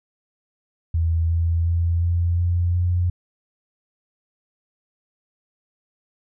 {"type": "tone with pitch steps", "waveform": "sine", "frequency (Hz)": [82.41, 83.61, 84.82, 86.06, 87.31, 88.58], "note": ["E2", "E2", "E2", "F2", "F2", "F2"], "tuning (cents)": [0, 25, 50, -25, 0, 25], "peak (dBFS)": -17, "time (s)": [0.94, 3.1], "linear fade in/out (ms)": 5, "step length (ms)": 360, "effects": []}